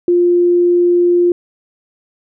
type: tone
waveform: sine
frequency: 350.8 Hz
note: F4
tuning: 8 cents sharp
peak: -8 dBFS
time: 0.08-1.32 s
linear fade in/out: 2 ms
effects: none